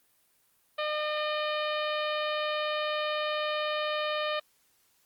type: harmonic tone with a mistuned harmonic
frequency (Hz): 606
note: D#5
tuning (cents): -46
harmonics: 1 / 2 / 3 / 4 / 5 / 6 / 7 / 8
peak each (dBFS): -31 / -34 / -38 / -39 / -39 / -41 / -46 / -53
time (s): 0.78-4.4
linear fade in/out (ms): 10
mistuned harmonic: 6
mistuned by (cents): +33
effects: white hiss -68 dBFS RMS until 5.05 s + Opus 32 kbps